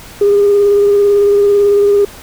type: tone with vibrato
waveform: sine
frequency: 406.2 Hz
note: G#4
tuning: 38 cents flat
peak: -5 dBFS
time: 0.21-2.05 s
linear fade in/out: 5 ms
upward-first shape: sine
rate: 18 Hz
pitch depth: 18 cents each way
effects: tanh soft clip ceiling -2 dBFS + pink hiss -34 dBFS RMS until 2.22 s